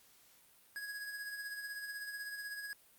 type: tone with tremolo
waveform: square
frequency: 1661.2 Hz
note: G#6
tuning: in tune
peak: -40 dBFS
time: 0.76-2.73 s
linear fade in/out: 0 ms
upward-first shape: sine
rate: 16 Hz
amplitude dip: 45%
effects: white hiss -65 dBFS RMS until 2.98 s + Opus 48 kbps